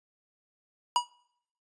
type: tone with exponential decay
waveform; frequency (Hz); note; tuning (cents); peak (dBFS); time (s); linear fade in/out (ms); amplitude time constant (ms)
square; 968; B5; -35; -19; 0.96-1.09; 1; 27
effects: noise-tail reverb RT60 0.7 s tail -24 dB re dry + resampled to 22050 Hz